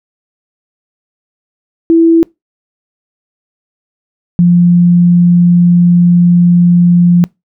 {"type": "tone pair in turn", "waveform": "sine", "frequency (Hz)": [330.6, 174.67], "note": ["E4", "F3"], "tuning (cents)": [5, 1], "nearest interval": "major seventh", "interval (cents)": 1104, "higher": "first", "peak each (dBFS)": -3, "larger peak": "neither", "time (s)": [[1.9, 2.23], [4.39, 7.24]], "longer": "second", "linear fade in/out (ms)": 0, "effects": ["noise-tail reverb RT60 0.2 s tail -25 dB re dry"]}